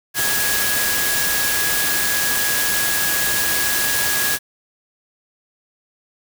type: tone in noise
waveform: sine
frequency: 1664 Hz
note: G#6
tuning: 3 cents sharp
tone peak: -23 dBFS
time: 0.14-4.39 s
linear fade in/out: 50 ms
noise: white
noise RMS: -20 dBFS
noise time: 0.14-4.39 s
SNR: -6 dB
effects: none